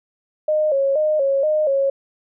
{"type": "tone with vibrato", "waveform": "sine", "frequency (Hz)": 580, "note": "D5", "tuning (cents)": -22, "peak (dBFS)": -15, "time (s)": [0.48, 1.9], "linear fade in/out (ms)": 5, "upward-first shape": "square", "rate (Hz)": 2.1, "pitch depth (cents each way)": 98, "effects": []}